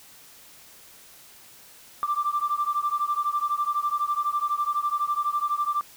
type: beating tone pair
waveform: sine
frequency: 1174.7 / 1186.7 Hz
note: D6 / D6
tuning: 0 / +18 cents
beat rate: 12 Hz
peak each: -25 / -26 dBFS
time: 2.03-5.81 s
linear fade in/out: 0 ms
effects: tanh soft clip ceiling -16 dBFS + white hiss -50 dBFS RMS until 5.96 s